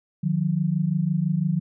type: tone pair together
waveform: sine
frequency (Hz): 154.02 / 180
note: D#3 / F#3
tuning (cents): -17 / -47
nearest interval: minor third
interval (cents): 270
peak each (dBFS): -23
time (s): 0.23-1.6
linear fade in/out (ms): 10
effects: none